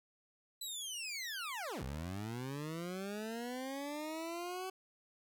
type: linear two-way sweep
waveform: 20% pulse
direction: down then up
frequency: 4017 to 62 to 379.5 Hz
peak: -35 dBFS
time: 0.61-4.7 s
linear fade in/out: 5 ms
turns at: 1.83 s
effects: 12-bit